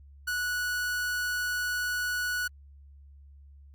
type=tone; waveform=45% pulse; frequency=1471 Hz; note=F#6; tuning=11 cents flat; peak=-28 dBFS; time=0.27-2.48 s; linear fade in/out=10 ms; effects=added 70 Hz sine -49 dBFS peak until 3.74 s + Opus 48 kbps